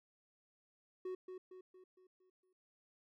triangle tone with echo, 370 Hz, F#4, in tune, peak -38 dBFS, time 1.05-1.15 s, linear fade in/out 5 ms, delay 230 ms, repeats 6, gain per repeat -6 dB, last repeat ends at 2.53 s, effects none

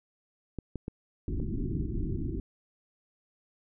clicks, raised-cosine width 3 ms, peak -22 dBFS, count 4, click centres 0.587 / 0.757 / 0.881 / 1.4 s
pink low-pass noise, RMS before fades -32 dBFS, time 1.28-2.4 s, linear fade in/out 2 ms, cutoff 380 Hz, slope 96 dB/octave
effects none

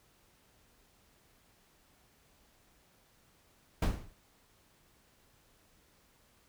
brown noise with exponential decay, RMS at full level -22 dBFS, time 3.82-4.14 s, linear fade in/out 5 ms, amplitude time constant 68 ms, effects pink hiss -67 dBFS RMS until 6.48 s

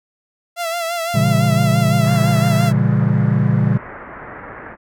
sawtooth tone with vibrato, 676 Hz, E5, 43 cents sharp, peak -16 dBFS, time 0.56-2.73 s, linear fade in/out 50 ms, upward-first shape sine, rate 5.9 Hz, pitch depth 55 cents each way
triangle chord, A# diminished seventh, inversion none, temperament just, 116.54 / 139.85 / 167.82 / 201.4 Hz, A#2 / C#3 / E3 / G3, 0 / +16 / +31 / +47 cents, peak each -15 / -15 / -18 / -17 dBFS, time 1.14-3.78 s, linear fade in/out 10 ms
white low-pass noise, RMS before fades -34 dBFS, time 2.03-4.77 s, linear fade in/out 50 ms, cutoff 1900 Hz, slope 48 dB/octave
effects none

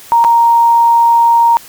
sine tone with dropouts, 932.3 Hz, A#5, in tune, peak -5 dBFS, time 0.12-1.57 s, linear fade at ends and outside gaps 0 ms, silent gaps 0.241-0.247 s, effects white hiss -36 dBFS RMS until 1.68 s

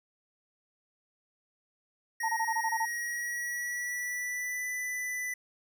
square tone with pitch glide, 1879 to 1990.7 Hz, A#6 to B6, +13 to +13 cents, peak -33 dBFS, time 2.2-5.34 s, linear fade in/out 5 ms, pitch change +100 cents, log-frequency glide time 2.64-4.65 s
sine tone bursts, 896 Hz, A5, 31 cents sharp, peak -27 dBFS, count 8, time 2.23-2.855 s, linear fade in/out 10 ms, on 58 ms, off 23 ms
effects none

